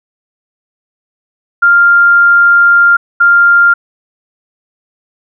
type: tone bursts at uneven times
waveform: sine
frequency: 1396.9 Hz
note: F6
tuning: in tune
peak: -3 dBFS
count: 2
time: 1.62-2.97 / 3.2-3.74 s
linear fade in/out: 10 ms
effects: none